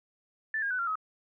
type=tone with pitch steps; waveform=sine; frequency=1760 / 1623.3 / 1497.2 / 1380.9 / 1273.6 Hz; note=A6 / G#6 / F#6 / F6 / D#6; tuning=0 / -40 / +20 / -20 / +40 cents; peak=-28 dBFS; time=0.54-0.955 s; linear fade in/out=2 ms; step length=83 ms; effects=none